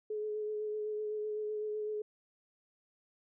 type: tone with vibrato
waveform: sine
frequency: 425.2 Hz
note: G#4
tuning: 41 cents sharp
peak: -34 dBFS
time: 0.1-2.02 s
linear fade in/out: 5 ms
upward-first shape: sine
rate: 7.9 Hz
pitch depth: 18 cents each way
effects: none